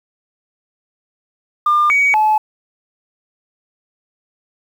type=tone with pitch steps; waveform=sine; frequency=1200 / 2257 / 860 Hz; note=D6 / C#7 / A5; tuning=+37 / +31 / -40 cents; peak=-9 dBFS; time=1.66-2.38 s; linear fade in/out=5 ms; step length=240 ms; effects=tanh soft clip ceiling -7 dBFS + 7-bit